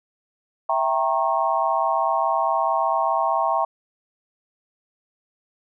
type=chord; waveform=sine; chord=E diminished seventh; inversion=none; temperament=equal with one note detuned; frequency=659.3 / 784 / 932.3 / 1087.8 Hz; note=E5 / G5 / Bb5 / Db6; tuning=0 / 0 / 0 / -33 cents; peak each=-24 dBFS; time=0.69-3.65 s; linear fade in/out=5 ms; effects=none